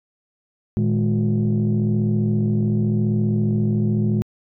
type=tone cluster; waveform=sine; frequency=113.9 / 154.8 / 209.2 / 360 Hz; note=A#2 / D#3 / G#3 / F#4; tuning=-40 / -9 / +13 / -47 cents; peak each=-19 / -24 / -19 / -28 dBFS; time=0.77-4.22 s; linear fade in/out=0 ms; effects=tanh soft clip ceiling -11 dBFS